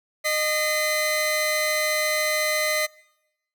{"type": "tone pair together", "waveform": "sawtooth", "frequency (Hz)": [614, 2042], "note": ["D#5", "C7"], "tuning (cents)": [-23, -43], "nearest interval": "octave + major sixth", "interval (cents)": 2080, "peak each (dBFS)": [-21, -20], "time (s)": [0.24, 2.87], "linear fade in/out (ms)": 20, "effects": ["noise-tail reverb RT60 0.9 s tail -23 dB re dry"]}